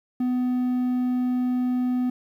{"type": "tone", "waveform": "triangle", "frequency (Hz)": 250, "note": "B3", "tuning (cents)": 21, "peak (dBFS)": -19, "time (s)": [0.2, 2.1], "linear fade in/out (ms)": 5, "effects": ["10-bit"]}